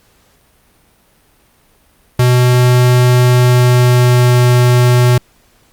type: tone with pitch glide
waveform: square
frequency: 124.3 to 123.37 Hz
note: B2 to B2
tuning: +12 to -1 cents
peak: -7 dBFS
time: 2.19-5.18 s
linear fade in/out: 5 ms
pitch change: -13 cents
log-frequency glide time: 3.22-4.41 s
effects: pink hiss -52 dBFS RMS until 5.72 s + Opus 48 kbps